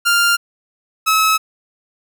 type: tone pair in turn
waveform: sawtooth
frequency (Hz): 1396.9 / 1291.2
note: F6 / E6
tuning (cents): 0 / -36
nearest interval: minor second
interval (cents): 136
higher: first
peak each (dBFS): -8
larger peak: neither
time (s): 0.05-0.37 / 1.06-1.38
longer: neither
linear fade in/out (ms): 20
effects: none